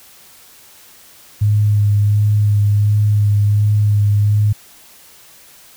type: tone with vibrato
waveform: sine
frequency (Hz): 103.83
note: G#2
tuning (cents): 0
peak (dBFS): -10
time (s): 1.41-4.53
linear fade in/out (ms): 10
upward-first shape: sine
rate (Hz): 1.4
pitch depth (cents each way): 17
effects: white hiss -44 dBFS RMS until 5.76 s